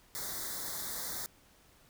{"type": "band-stop noise", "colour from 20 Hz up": "white", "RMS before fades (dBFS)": -39, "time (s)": [0.15, 1.26], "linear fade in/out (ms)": 0, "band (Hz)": [2100, 3500], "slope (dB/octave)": 96, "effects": ["pink hiss -63 dBFS RMS until 1.89 s"]}